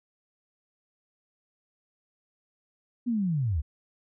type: linear sweep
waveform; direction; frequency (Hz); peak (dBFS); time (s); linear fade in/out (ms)
sine; down; 250 to 64.4; -24; 3.06-3.62; 20
effects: none